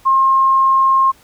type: tone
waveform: sine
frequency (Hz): 1068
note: C6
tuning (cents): +35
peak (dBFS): -9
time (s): 0.05-1.12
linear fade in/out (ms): 20
effects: pink hiss -49 dBFS RMS until 1.23 s